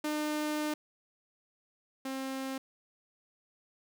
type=tone pair in turn; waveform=sawtooth; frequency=302.2 / 266.1 Hz; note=D4 / C4; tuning=+50 / +29 cents; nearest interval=major second; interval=221 cents; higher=first; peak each=-27 / -31 dBFS; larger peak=first; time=0.04-0.74 / 2.05-2.58 s; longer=first; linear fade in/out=5 ms; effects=none